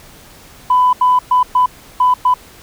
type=tone bursts at uneven times; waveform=sine; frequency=1000 Hz; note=B5; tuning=21 cents sharp; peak=-7 dBFS; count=6; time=0.7-0.93 / 1.01-1.19 / 1.31-1.43 / 1.55-1.66 / 2-2.14 / 2.25-2.34 s; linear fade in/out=5 ms; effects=tanh soft clip ceiling -3 dBFS + pink hiss -41 dBFS RMS until 2.62 s